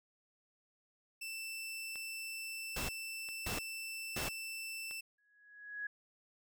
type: tone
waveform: sawtooth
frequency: 2664 Hz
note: E7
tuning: 18 cents sharp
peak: -38 dBFS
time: 1.21-5.01 s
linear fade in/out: 10 ms
type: clicks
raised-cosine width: 0.3 ms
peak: -35 dBFS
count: 4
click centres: 1.957 / 3.288 / 4.181 / 4.911 s
type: noise bursts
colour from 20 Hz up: pink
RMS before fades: -39 dBFS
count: 3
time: 2.76-4.29 s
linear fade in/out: 5 ms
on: 130 ms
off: 570 ms
type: tone with exponential growth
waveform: sine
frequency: 1672 Hz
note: G#6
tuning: 11 cents sharp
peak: -36 dBFS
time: 5.18-5.87 s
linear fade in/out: 5 ms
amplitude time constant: 150 ms
effects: none